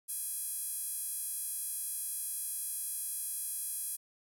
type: tone with high-pass filter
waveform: sawtooth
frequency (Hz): 828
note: G#5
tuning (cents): -5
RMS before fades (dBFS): -38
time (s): 0.08-3.97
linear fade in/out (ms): 20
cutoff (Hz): 10000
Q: 3.5
effects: none